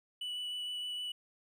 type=tone with vibrato; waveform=triangle; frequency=2960 Hz; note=F#7; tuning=in tune; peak=-35 dBFS; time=0.21-1.12 s; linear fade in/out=5 ms; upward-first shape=sine; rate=6.5 Hz; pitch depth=9 cents each way; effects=none